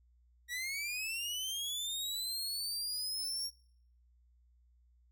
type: linear sweep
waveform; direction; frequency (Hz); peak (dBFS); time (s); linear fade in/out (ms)
sawtooth; up; 1900 to 5588; -33; 0.48-3.51; 50
effects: noise-tail reverb RT60 0.7 s tail -26 dB re dry + added 60 Hz sine -64 dBFS peak until 5.11 s